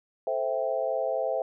sine chord, A minor seventh, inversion none, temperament equal, 440 / 523.3 / 659.3 / 784 Hz, A4 / C5 / E5 / G5, 0 / 0 / 0 / 0 cents, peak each -35 / -29 / -29 / -35 dBFS, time 0.27-1.42 s, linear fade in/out 2 ms, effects none

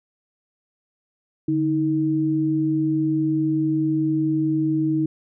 sine tone pair together, 146.83 / 315.5 Hz, D3 / D#4, 0 / +24 cents, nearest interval octave + minor second, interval 1324 cents, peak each -25 / -19 dBFS, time 1.48-5.06 s, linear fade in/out 5 ms, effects none

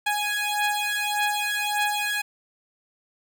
15% pulse beating tone pair, 830.6 / 832.3 Hz, G#5 / G#5, 0 / +4 cents, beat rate 1.7 Hz, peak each -20 dBFS, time 0.06-2.22 s, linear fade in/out 10 ms, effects none

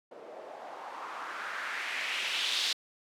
blue noise with low-pass filter sweep, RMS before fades -36 dBFS, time 0.11-2.73 s, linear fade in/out 5 ms, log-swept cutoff 490 to 4000 Hz, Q 2.5, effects high-pass 300 Hz 12 dB/octave

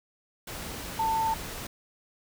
sine tone in noise, 892 Hz, A5, 23 cents sharp, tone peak -24 dBFS, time 0.99-1.34 s, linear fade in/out 5 ms, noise pink, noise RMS -38 dBFS, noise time 0.47-1.67 s, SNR +11 dB, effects none

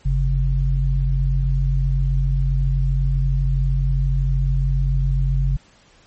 sine tone pair together, 47.67 / 135.2 Hz, G1 / C#3, -48 / -43 cents, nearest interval octave + tritone, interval 1805 cents, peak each -17 / -20 dBFS, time 0.05-5.57 s, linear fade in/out 10 ms, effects pink hiss -53 dBFS RMS until 6.06 s + MP3 32 kbps

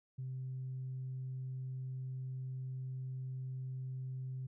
sine tone, 130 Hz, C3, 11 cents flat, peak -38 dBFS, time 0.18-4.47 s, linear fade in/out 10 ms, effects tanh soft clip ceiling -35 dBFS

